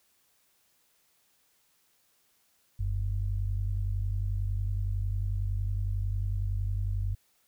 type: tone pair together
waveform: sine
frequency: 46.03 / 97 Hz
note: F#1 / G2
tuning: -8 / -18 cents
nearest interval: octave + minor second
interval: 1290 cents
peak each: -30 / -30 dBFS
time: 2.79-7.15 s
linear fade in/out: 10 ms
effects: white hiss -69 dBFS RMS until 7.47 s